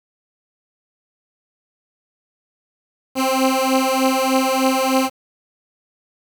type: beating tone pair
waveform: 15% pulse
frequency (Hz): 261.6 / 264.9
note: C4 / C4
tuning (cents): 0 / +22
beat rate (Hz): 3.3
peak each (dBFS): -12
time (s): 3.15-5.1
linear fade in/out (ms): 50
effects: 7-bit